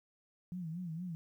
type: tone with vibrato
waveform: sine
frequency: 170.4 Hz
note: F3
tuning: 42 cents flat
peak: -38 dBFS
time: 0.52-1.15 s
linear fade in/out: 0 ms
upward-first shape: sine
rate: 4.3 Hz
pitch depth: 130 cents each way
effects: 12-bit